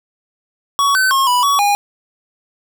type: tone with pitch steps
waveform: square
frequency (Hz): 1122 / 1525 / 1079 / 985 / 1127 / 816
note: C#6 / G6 / C#6 / B5 / C#6 / G#5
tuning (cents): +21 / -48 / -47 / -5 / +28 / -31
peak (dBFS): -12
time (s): 0.79-1.75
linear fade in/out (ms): 0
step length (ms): 160
effects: none